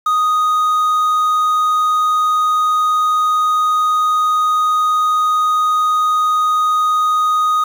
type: tone with quantisation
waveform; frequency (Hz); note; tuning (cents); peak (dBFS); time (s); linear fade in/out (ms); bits
triangle; 1244.5; D#6; 0; -10; 0.06-7.64; 5; 6
effects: none